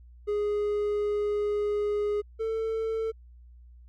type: tone pair in turn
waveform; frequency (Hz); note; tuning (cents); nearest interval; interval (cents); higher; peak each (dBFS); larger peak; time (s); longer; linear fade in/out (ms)
triangle; 414.9 / 446; G#4 / A4; -2 / +23; minor second; 125; second; -23 / -25; first; 0.27-2.22 / 2.39-3.12; first; 20
effects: added 60 Hz sine -48 dBFS peak until 3.88 s + Opus 48 kbps